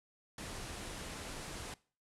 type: low-pass noise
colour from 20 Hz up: pink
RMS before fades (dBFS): -45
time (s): 0.38-1.74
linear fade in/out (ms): 2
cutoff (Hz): 11000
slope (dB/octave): 48
effects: noise-tail reverb RT60 0.4 s tail -21 dB re dry